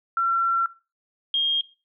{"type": "tone pair in turn", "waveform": "sine", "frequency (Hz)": [1358, 3230], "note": ["F6", "G#7"], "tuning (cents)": [-49, -49], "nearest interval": "octave + minor third", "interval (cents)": 1500, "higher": "second", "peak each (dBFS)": -19, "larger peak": "neither", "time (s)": [[0.17, 0.66], [1.34, 1.61]], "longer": "first", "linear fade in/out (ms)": 2, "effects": ["noise-tail reverb RT60 0.3 s tail -18 dB re dry"]}